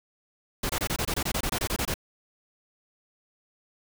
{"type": "noise bursts", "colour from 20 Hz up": "pink", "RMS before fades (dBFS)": -28, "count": 15, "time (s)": [0.63, 1.941], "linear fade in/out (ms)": 5, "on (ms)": 65, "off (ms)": 24, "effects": []}